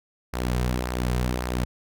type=tone with flanger; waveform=sawtooth; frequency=61.74 Hz; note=B1; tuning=in tune; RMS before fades=-26 dBFS; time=0.33-1.65 s; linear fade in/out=10 ms; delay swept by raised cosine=0.28 to 3.58 ms; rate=1.8 Hz; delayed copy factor=-0.5; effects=none